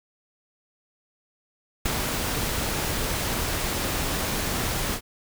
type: noise with ADSR envelope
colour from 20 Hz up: pink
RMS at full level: -24 dBFS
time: 1.85-5.01 s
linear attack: 8 ms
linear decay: 15 ms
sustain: -3 dB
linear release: 73 ms
effects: none